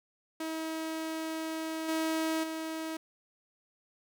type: tone with level steps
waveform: sawtooth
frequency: 320.1 Hz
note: D#4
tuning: 49 cents sharp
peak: -30 / -25 / -31 dBFS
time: 0.4-2.97 s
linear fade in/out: 5 ms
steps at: 1.88 / 2.43 s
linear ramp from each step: 10 ms
effects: none